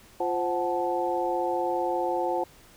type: harmonic tone with a mistuned harmonic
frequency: 174.7 Hz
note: F3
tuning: 1 cent sharp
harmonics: 2 / 3 / 4 / 5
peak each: -30 / -30 / -30 / -30 dBFS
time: 0.2-2.44 s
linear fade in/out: 5 ms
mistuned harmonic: 4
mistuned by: +95 cents
effects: pink hiss -54 dBFS RMS until 2.76 s